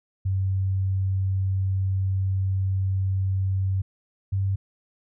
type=tone pair in turn; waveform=sine; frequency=95.6 / 97.16 Hz; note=G2 / G2; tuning=-43 / -15 cents; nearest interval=unison; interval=28 cents; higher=second; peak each=-21 dBFS; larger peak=neither; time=0.25-3.82 / 4.32-4.56 s; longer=first; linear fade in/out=10 ms; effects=none